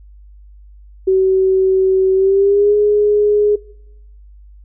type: tone with pitch glide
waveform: sine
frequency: 379.4 to 416.1 Hz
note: F#4 to G#4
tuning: +43 to +3 cents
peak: -9 dBFS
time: 1.07-3.56 s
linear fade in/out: 10 ms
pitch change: +160 cents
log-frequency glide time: 2.14-2.75 s
effects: noise-tail reverb RT60 0.8 s tail -22 dB re dry + added 50 Hz sine -38 dBFS peak until 4.64 s

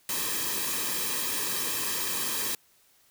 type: noise with comb filter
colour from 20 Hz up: white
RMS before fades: -30 dBFS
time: 0.09-2.55 s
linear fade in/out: 2 ms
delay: 1.4 ms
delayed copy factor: -0.75
effects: white hiss -63 dBFS RMS until 3.1 s

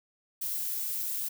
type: noise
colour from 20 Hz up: violet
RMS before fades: -33 dBFS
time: 0.41-1.29 s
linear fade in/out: 10 ms
effects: none

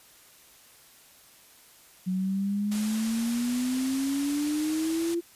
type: exponential sweep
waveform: sine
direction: up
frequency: 183 to 343.7 Hz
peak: -25 dBFS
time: 2.06-5.21 s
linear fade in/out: 20 ms
type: low-pass noise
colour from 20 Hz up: white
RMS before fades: -40 dBFS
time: 2.71-5.15 s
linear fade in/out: 10 ms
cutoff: 11000 Hz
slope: 24 dB/octave
effects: white hiss -55 dBFS RMS until 5.35 s + resampled to 32000 Hz

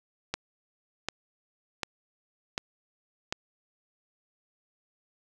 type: click train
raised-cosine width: 0.2 ms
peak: -12 dBFS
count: 5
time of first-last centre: 0.34-3.325 s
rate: 1.34 Hz
effects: 8-bit

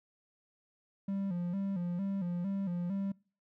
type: tone with vibrato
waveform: triangle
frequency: 185.5 Hz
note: F#3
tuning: 5 cents sharp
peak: -30 dBFS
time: 1.08-3.12 s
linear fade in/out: 5 ms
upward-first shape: square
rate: 2.2 Hz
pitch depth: 100 cents each way
effects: noise-tail reverb RT60 0.4 s tail -25 dB re dry

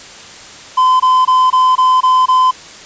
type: tone bursts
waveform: triangle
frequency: 1023 Hz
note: C6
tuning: 39 cents flat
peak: -5 dBFS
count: 7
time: 0.77-2.512 s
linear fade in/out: 10 ms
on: 230 ms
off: 22 ms
effects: white hiss -34 dBFS RMS until 2.85 s + resampled to 16000 Hz

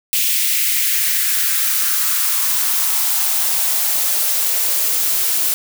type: noise with high-pass filter sweep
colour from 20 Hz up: blue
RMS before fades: -17 dBFS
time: 0.13-5.54 s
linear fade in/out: 0 ms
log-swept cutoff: 2600 to 330 Hz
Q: 2.3
effects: none

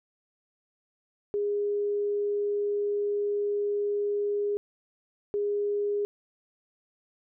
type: tone bursts at uneven times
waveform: sine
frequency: 410.2 Hz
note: G#4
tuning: 21 cents flat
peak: -25 dBFS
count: 2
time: 1.34-4.57 / 5.34-6.05 s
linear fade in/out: 0 ms
effects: none

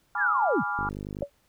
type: chord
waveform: sine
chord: G# diminished seventh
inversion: none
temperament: equal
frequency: 830.6 / 987.8 / 1174.7 / 1396.9 Hz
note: G#5 / B5 / D6 / F6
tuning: 0 / 0 / 0 / 0 cents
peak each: -32 / -35 / -34 / -30 dBFS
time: 0.15-0.89 s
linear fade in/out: 2 ms
type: linear sweep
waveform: sine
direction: down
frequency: 1790 to 82.6 Hz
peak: -22 dBFS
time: 0.17-0.64 s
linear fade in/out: 50 ms
type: click train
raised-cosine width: 3 ms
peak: -23 dBFS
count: 23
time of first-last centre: 0.79-1.228 s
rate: 50.2 Hz
type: tone with exponential decay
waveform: sine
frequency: 568 Hz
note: C#5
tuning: 42 cents sharp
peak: -22 dBFS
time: 1.22-1.3 s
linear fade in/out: 2 ms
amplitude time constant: 16 ms
effects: pink hiss -67 dBFS RMS until 1.48 s

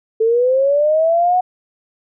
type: linear sweep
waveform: sine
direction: up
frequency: 438 to 740 Hz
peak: -11 dBFS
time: 0.2-1.41 s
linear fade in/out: 10 ms
effects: none

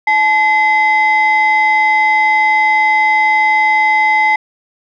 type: tone pair together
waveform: sine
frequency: 861 / 2048 Hz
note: A5 / C7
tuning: -38 / -38 cents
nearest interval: octave + minor third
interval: 1500 cents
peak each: -10 dBFS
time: 0.07-4.36 s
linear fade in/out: 5 ms
effects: tanh soft clip ceiling -4 dBFS

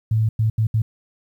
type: tone bursts at uneven times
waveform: sine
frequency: 110.3 Hz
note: A2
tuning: 5 cents sharp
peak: -15 dBFS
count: 4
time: 0.11-0.29 / 0.39-0.5 / 0.58-0.67 / 0.74-0.82 s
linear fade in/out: 5 ms
effects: 9-bit

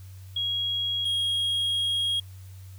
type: tone pair in turn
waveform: sine / triangle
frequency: 3300 / 3277 Hz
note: G#7 / G#7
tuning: -12 / -24 cents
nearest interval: unison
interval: 12 cents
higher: first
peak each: -25 / -22 dBFS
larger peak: second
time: 0.36-1.05 / 1.05-2.2 s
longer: second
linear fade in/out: 5 ms
effects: added 94 Hz sine -41 dBFS peak until 2.78 s + white hiss -57 dBFS RMS until 2.78 s

